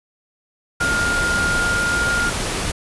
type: tone in noise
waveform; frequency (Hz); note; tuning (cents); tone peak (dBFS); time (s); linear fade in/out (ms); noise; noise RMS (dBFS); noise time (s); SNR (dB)
sine; 1413; F6; +20; -18; 0.8-2.3; 10; pink; -23; 0.8-2.72; +2
effects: resampled to 24000 Hz